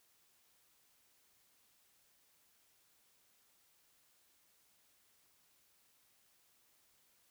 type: silence
effects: white hiss -72 dBFS RMS until 7.3 s